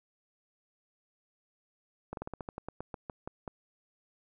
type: slowing click train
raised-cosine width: 1 ms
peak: -24 dBFS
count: 14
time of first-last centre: 2.13-3.478 s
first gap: 42 ms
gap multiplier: 1.14
effects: none